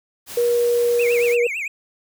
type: noise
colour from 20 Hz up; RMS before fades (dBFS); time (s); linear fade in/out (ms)
white; -34; 0.26-1.37; 50
type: tone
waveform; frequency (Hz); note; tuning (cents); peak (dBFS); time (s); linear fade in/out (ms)
sine; 478; A#4; +43; -15; 0.37-1.47; 5
type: tone with vibrato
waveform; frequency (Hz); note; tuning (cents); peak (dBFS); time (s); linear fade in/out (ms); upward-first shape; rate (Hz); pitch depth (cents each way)
triangle; 2410; D7; +44; -22; 0.99-1.68; 5; triangle; 8.9; 250
effects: none